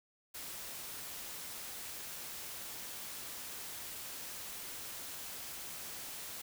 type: noise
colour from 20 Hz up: white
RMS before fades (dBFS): -45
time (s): 0.34-6.42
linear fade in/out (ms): 10
effects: none